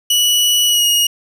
sawtooth tone with pitch glide, 2942 to 2876 Hz, F#7 to F#7, -11 to -50 cents, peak -8 dBFS, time 0.1-1.07 s, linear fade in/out 5 ms, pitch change -39 cents, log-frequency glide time 0.66-0.86 s, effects 8-bit

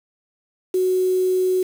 sine tone with quantisation, 370 Hz, F#4, in tune, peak -16 dBFS, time 0.74-1.63 s, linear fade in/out 5 ms, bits 6, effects none

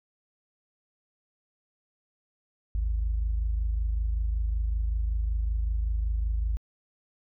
sine tone pair together, 53.3 / 78.6 Hz, G#1 / D#2, +46 / +18 cents, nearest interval perfect fifth, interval 672 cents, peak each -24 / -34 dBFS, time 2.75-6.57 s, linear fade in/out 0 ms, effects tanh soft clip ceiling -19 dBFS

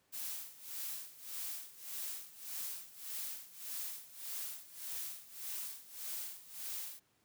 blue noise with tremolo, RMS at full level -41 dBFS, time 0.12-7 s, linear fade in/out 20 ms, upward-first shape sine, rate 1.7 Hz, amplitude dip 85%, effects pink hiss -74 dBFS RMS until 7.24 s + high-pass 100 Hz 12 dB/octave

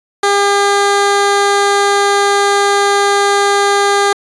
15% pulse tone, 402.6 Hz, G4, 46 cents sharp, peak -3 dBFS, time 0.23-4.13 s, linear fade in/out 5 ms, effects resampled to 22050 Hz

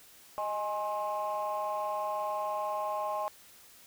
sine chord, Ab major, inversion second, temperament equal with one note detuned, 622.3 / 830.6 / 1064.8 Hz, Eb5 / Ab5 / C6, 0 / 0 / +30 cents, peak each -34 dBFS, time 0.38-3.28 s, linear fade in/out 0 ms, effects tanh soft clip ceiling -25 dBFS + white hiss -56 dBFS RMS until 3.86 s

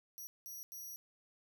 10% pulse tone bursts at uneven times, 5790 Hz, F#8, 38 cents flat, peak -40 dBFS, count 3, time 0.18-0.27 / 0.46-0.63 / 0.72-0.96 s, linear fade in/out 0 ms, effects none

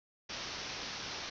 white low-pass noise, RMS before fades -42 dBFS, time 0.29-1.3 s, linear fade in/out 10 ms, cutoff 6000 Hz, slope 96 dB/octave, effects none

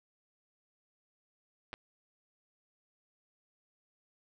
clicks, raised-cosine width 0.3 ms, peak -25 dBFS, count 2, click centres 1.731 / 1.739 s, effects 11-bit

